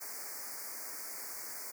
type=band-stop noise; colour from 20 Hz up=white; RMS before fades=-43 dBFS; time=0-1.72 s; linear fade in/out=20 ms; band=2300 to 4600 Hz; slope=96 dB/octave; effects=high-pass 300 Hz 12 dB/octave